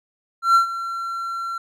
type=tone with ADSR envelope; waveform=triangle; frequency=1360 Hz; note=F6; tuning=46 cents flat; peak=-8 dBFS; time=0.42-1.58 s; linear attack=130 ms; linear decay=110 ms; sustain=-15 dB; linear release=4 ms; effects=none